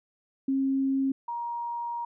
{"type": "tone pair in turn", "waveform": "sine", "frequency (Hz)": [269.5, 944.4], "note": ["C#4", "A#5"], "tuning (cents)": [-49, 22], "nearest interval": "octave + minor seventh", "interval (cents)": 2171, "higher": "second", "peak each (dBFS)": [-23, -30], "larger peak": "first", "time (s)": [[0.48, 1.12], [1.28, 2.05]], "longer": "second", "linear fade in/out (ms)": 5, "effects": []}